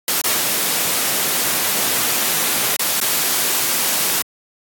white noise with dropouts, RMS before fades -18 dBFS, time 0.08-4.22 s, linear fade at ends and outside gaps 1 ms, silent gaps 0.215-0.241 / 2.764-2.794 / 3.001-3.013 s, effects high-pass 150 Hz 12 dB/octave + AAC 64 kbps

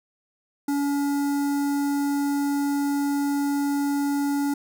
square tone with notch filter, 283.9 Hz, C#4, 41 cents sharp, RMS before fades -24 dBFS, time 0.68-4.54 s, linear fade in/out 5 ms, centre 2900 Hz, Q 0.54, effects none

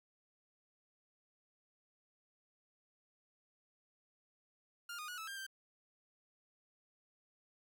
sawtooth tone with pitch steps, 1406 / 1230 / 1456 / 1308 / 1597 / 1567 Hz, F6 / D#6 / F#6 / E6 / G6 / G6, +11 / -20 / -28 / -14 / +32 / -1 cents, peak -40 dBFS, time 4.89-5.466 s, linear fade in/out 5 ms, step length 96 ms, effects none

